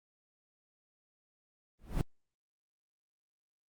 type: noise with exponential growth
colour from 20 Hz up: brown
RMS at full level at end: -25 dBFS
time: 1.79-2.01 s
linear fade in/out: 1 ms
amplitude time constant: 47 ms
effects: Opus 24 kbps